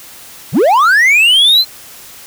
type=linear sweep; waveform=triangle; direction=up; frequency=88.7 to 4190 Hz; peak=-4 dBFS; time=0.52-1.65 s; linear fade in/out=50 ms; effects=white hiss -35 dBFS RMS until 2.26 s